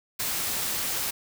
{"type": "noise", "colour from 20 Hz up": "white", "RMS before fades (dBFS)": -29, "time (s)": [0.19, 1.11], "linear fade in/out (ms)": 10, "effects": []}